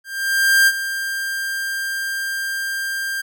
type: tone with ADSR envelope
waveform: 45% pulse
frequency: 1591 Hz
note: G6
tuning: 25 cents sharp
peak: -10 dBFS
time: 0.04-3.22 s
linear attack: 630 ms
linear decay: 47 ms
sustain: -12 dB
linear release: 16 ms
effects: none